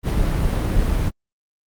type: noise with ADSR envelope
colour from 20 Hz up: brown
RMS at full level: -17 dBFS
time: 0.03-1.11 s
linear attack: 53 ms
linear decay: 25 ms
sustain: -2 dB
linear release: 32 ms
effects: Opus 32 kbps